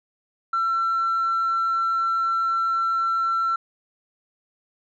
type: tone with tanh clipping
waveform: triangle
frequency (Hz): 1348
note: E6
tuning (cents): +38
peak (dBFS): -20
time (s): 0.53-3.56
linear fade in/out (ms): 5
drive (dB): 5
effects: none